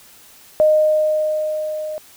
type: tone with level ramp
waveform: sine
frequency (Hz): 616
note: D#5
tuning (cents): -17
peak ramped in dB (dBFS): -9 to -24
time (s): 0.6-1.98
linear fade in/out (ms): 0
effects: white hiss -46 dBFS RMS until 2.16 s